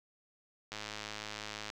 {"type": "click train", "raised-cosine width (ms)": 0.2, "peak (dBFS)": -23, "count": 105, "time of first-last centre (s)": [0.72, 1.701], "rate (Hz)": 106, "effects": []}